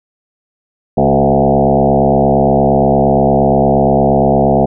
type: tone with frequency modulation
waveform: sine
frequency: 440 Hz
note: A4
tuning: in tune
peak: -7 dBFS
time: 0.97-4.66 s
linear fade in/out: 10 ms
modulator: 68.6 Hz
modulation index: 4.7
effects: none